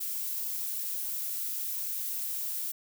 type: noise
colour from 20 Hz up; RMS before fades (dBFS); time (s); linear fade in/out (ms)
violet; -34; 0-2.72; 10
effects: none